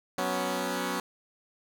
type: chord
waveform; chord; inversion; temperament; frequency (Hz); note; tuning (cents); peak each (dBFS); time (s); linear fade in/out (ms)
10% pulse; F# suspended fourth; none; equal; 185 / 246.9 / 277.2; F#3 / B3 / C#4; 0 / 0 / 0; -25; 0.18-1; 2
effects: none